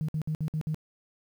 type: tone bursts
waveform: sine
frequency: 155.56 Hz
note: D#3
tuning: in tune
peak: -26 dBFS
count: 6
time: 0.01-0.745 s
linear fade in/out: 0 ms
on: 75 ms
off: 57 ms
effects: tanh soft clip ceiling -22 dBFS + 10-bit